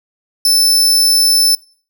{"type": "tone", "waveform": "sawtooth", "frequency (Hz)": 5280, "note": "E8", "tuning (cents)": 2, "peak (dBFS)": -6, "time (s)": [0.45, 1.55], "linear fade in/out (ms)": 2, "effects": ["noise-tail reverb RT60 0.5 s tail -26 dB re dry"]}